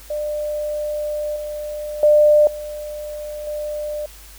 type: tone with level steps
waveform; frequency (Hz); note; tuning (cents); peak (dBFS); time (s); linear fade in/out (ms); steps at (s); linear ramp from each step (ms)
sine; 598; D5; +31; -21 / -25 / -9 / -27 / -23; 0.1-4.06; 5; 1.36 / 2.03 / 2.47 / 3.47; 2
effects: added 50 Hz sine -42 dBFS peak until 4.38 s + white hiss -44 dBFS RMS until 4.38 s